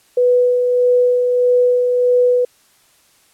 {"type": "tone with tremolo", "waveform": "sine", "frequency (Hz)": 493.9, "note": "B4", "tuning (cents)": 0, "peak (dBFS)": -9, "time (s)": [0.17, 2.45], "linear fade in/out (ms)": 5, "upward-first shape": "sine", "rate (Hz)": 1.6, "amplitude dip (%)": 35, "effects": ["white hiss -54 dBFS RMS until 3.33 s", "low-pass 12000 Hz 12 dB/octave"]}